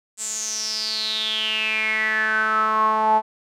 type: tone with band-pass filter sweep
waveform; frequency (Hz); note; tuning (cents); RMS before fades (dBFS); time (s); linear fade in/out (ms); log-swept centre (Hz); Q
sawtooth; 217.7; A3; -18; -22; 0.17-3.22; 50; 7800 to 820; 9.2
effects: none